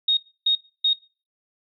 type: tone bursts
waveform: sine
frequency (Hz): 3729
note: A#7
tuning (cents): 0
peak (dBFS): -16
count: 3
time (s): 0.08-0.933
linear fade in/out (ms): 5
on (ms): 91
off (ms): 290
effects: noise-tail reverb RT60 0.4 s tail -25 dB re dry